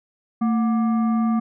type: tone with frequency modulation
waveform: sine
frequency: 224.7 Hz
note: A3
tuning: 37 cents sharp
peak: -17 dBFS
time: 0.41-1.4 s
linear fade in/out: 10 ms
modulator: 954 Hz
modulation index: 0.41
effects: none